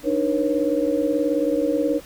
sine tone cluster, 292.5 / 311.1 / 481.3 / 548 Hz, D4 / D#4 / B4 / C#5, -7 / 0 / -45 / -20 cents, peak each -24 dBFS, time 0.03-2.01 s, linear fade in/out 50 ms, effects pink hiss -45 dBFS RMS until 2.05 s

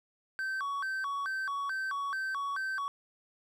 triangle tone with vibrato, 1318.5 Hz, E6, in tune, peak -30 dBFS, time 0.39-2.88 s, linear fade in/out 0 ms, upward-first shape square, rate 2.3 Hz, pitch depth 280 cents each way, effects none

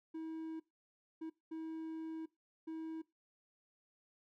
triangle tone bursts at uneven times, 321.2 Hz, E4, 45 cents flat, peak -39 dBFS, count 4, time 0.14-0.6 / 1.21-1.3 / 1.51-2.26 / 2.67-3.02 s, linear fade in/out 10 ms, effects noise-tail reverb RT60 0.2 s tail -20 dB re dry

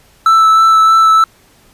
triangle tone with vibrato, 1318.5 Hz, E6, in tune, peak -3 dBFS, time 0.26-1.24 s, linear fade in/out 2 ms, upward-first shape sine, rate 3.2 Hz, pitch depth 11 cents each way, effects pink hiss -48 dBFS RMS until 1.73 s + resampled to 32000 Hz

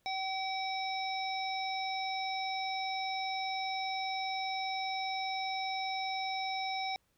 harmonic tone, 765 Hz, G5, 42 cents flat, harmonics 1 / 3 / 5 / 7, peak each -35 / -40 / -42 / -43 dBFS, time 0.06-6.96 s, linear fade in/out 0 ms, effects pink hiss -75 dBFS RMS until 7.17 s

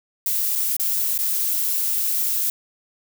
violet noise with dropouts, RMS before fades -22 dBFS, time 0.26-2.5 s, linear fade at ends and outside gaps 2 ms, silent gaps 0.553-0.557 / 0.767-0.797 / 1.179-1.188 s, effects none

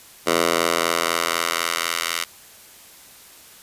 10% pulse tone with high-pass filter sweep, 84 Hz, E2, 33 cents sharp, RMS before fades -22 dBFS, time 0.26-2.25 s, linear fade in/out 20 ms, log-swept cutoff 460 to 1900 Hz, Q 0.77, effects white hiss -46 dBFS RMS until 3.62 s + resampled to 32000 Hz

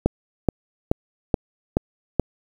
click train, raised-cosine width 2 ms, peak -3 dBFS, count 6, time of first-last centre 0.06-2.197 s, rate 2.34 Hz, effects 7-bit

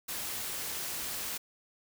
white noise, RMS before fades -37 dBFS, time 0.08-1.38 s, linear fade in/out 10 ms, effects none

